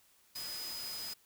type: tone in noise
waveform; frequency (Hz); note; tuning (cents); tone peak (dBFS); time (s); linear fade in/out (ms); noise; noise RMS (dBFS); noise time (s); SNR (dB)
sine; 5000; D#8; +8; -41; 0.35-1.14; 10; white; -45; 0.35-1.14; +1
effects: white hiss -67 dBFS RMS until 1.25 s